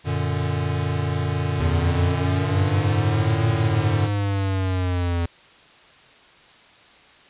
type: chord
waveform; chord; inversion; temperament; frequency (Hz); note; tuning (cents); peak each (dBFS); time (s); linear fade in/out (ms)
square; Gb augmented; none; equal; 92.5 / 116.54 / 146.83; Gb2 / Bb2 / D3; 0 / 0 / 0; -26 / -28 / -26; 0.04-4.1; 50
type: linear two-way sweep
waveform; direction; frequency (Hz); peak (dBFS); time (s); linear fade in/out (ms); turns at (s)
square; up then down; 80.3 to 112.1 to 84.7; -21; 1.6-5.26; 5; 3.48
effects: white hiss -50 dBFS RMS until 7.29 s + resampled to 8000 Hz